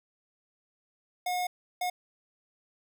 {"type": "tone bursts at uneven times", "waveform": "square", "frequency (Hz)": 722, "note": "F#5", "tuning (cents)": -43, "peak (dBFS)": -29, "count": 2, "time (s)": [[1.26, 1.47], [1.81, 1.9]], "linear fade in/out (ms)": 5, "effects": []}